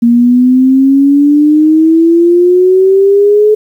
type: exponential sweep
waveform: sine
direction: up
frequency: 233.5 to 429.5 Hz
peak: -3 dBFS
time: 0.02-3.55 s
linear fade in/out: 10 ms
effects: 7-bit